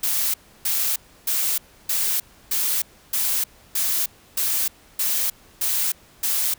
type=noise bursts; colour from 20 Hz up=blue; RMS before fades=-22 dBFS; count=11; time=0.03-6.54 s; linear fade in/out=5 ms; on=310 ms; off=310 ms; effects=pink hiss -52 dBFS RMS until 6.58 s